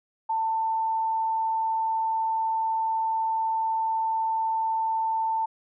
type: tone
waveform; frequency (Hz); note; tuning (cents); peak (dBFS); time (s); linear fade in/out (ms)
sine; 892; A5; +23; -23; 0.29-5.46; 10
effects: none